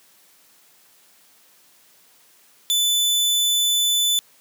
sawtooth tone pair in turn, 3500 / 3500 Hz, A7 / A7, -10 / -10 cents, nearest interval unison, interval 0 cents, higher neither, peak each -14 dBFS, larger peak neither, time 2.7-3.51 / 3.51-4.19 s, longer first, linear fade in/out 0 ms, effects white hiss -55 dBFS RMS until 4.4 s + high-pass 150 Hz 12 dB/octave

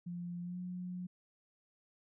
sine tone with pitch glide, 174.61 to 180.25 Hz, F3 to F#3, 0 to -45 cents, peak -39 dBFS, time 0.06-1.07 s, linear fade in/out 10 ms, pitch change +55 cents, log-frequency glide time 0.42-0.58 s, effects none

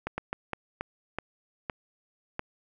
slowing click train, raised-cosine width 0.5 ms, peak -16 dBFS, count 8, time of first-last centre 0.07-2.394 s, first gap 110 ms, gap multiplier 1.36, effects none

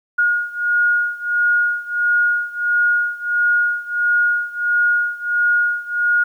sine beating tone pair, 1435 / 1436.5 Hz, F6 / F6, +47 / +48 cents, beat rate 1.5 Hz, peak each -17 / -19 dBFS, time 0.18-6.24 s, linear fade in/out 10 ms, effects 9-bit

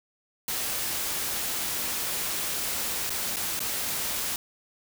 white noise with dropouts, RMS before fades -30 dBFS, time 0.48-4.36 s, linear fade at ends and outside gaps 2 ms, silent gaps 3.096-3.103 / 3.361-3.367 / 3.593-3.603 s, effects none

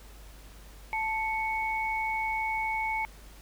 sine tone pair together, 880 / 2217 Hz, A5 / C#7, 0 / 0 cents, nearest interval octave + major third, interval 1600 cents, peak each -30 / -31 dBFS, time 0.93-3.05 s, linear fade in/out 0 ms, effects added 50 Hz sine -48 dBFS peak until 3.41 s + pink hiss -54 dBFS RMS until 3.41 s

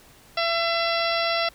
harmonic tone, 673 Hz, E5, 36 cents sharp, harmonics 1 / 2 / 3 / 4 / 5 / 6 / 7 / 8, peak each -25 / -28 / -30 / -31 / -32 / -33 / -33 / -34 dBFS, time 0.37-1.49 s, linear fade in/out 5 ms, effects pink hiss -52 dBFS RMS until 1.54 s

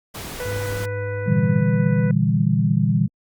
pink noise, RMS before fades -33 dBFS, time 0.14-0.86 s, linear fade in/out 10 ms
harmonic tone, 494.7 Hz, B4, 3 cents sharp, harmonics 1 / 2 / 3 / 4 / 5, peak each -27 / -41 / -35 / -39 / -47 dBFS, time 0.4-2.11 s, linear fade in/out 2 ms
triangle tone with pitch glide, 101.8 to 102.92 Hz, G#2 to G#2, -34 to -15 cents, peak -24 dBFS, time 0.45-1.61 s, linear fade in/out 5 ms, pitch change +19 cents, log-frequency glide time 0.74-0.82 s
sine chord, E half-diminished seventh, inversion second, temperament just, 118.67 / 148.33 / 164.81 / 197.78 Hz, Bb2 / D3 / E3 / G3, +31 / +18 / 0 / +16 cents, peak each -21 dBFS, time 1.26-3.08 s, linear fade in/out 20 ms
effects Opus 48 kbps

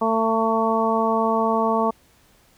harmonic tone, 224.1 Hz, A3, 32 cents sharp, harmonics 1 / 2 / 3 / 4 / 5, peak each -24 / -24 / -24 / -24 / -24 dBFS, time 0.01-1.91 s, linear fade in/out 10 ms, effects pink hiss -57 dBFS RMS until 2.57 s

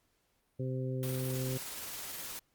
harmonic tone, 129.6 Hz, C3, 16 cents flat, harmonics 1 / 2 / 3 / 4, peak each -34 / -41 / -41 / -43 dBFS, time 0.59-1.58 s, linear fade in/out 10 ms
white noise with tremolo, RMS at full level -41 dBFS, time 1.03-2.39 s, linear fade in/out 0 ms, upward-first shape triangle, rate 19 Hz, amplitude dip 30%
effects pink hiss -75 dBFS RMS until 2.54 s + Opus 48 kbps

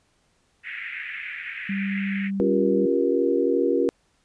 white band-pass noise, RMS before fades -34 dBFS, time 0.63-2.31 s, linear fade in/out 50 ms, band 1700 to 2400 Hz, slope 48 dB/octave
sine tone, 196.3 Hz, G3, 3 cents sharp, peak -24 dBFS, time 1.69-2.86 s, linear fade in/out 5 ms
sine chord, G half-diminished seventh, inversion second, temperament equal with one note detuned, 277.2 / 349.2 / 392 / 475.4 Hz, Db4 / F4 / G4 / Bb4, 0 / 0 / 0 / +34 cents, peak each -25 / -24 / -25 / -23 dBFS, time 2.4-3.89 s, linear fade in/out 0 ms
effects pink hiss -66 dBFS RMS until 4.24 s + resampled to 22050 Hz

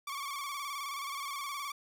sawtooth tone with vibrato, 1125 Hz, C#6, 25 cents sharp, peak -33 dBFS, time 0.07-1.72 s, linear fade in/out 5 ms, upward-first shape square, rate 19 Hz, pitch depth 53 cents each way, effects none

